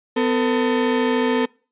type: tone pair together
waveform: 35% pulse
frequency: 251.9 / 450 Hz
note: B3 / A4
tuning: +34 / +39 cents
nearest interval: minor seventh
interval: 1005 cents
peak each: -18 dBFS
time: 0.16-1.46 s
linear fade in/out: 10 ms
effects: noise-tail reverb RT60 0.4 s tail -25 dB re dry + resampled to 8000 Hz